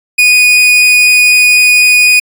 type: tone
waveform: 40% pulse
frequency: 2474 Hz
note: D#7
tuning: 10 cents flat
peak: -3 dBFS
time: 0.18-2.2 s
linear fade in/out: 10 ms
effects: resampled to 32000 Hz